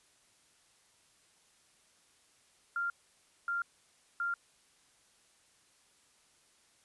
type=tone bursts; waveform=sine; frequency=1392 Hz; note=F6; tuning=6 cents flat; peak=-31 dBFS; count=3; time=2.76-4.34 s; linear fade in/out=2 ms; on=140 ms; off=580 ms; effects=white hiss -67 dBFS RMS until 6.84 s + resampled to 24000 Hz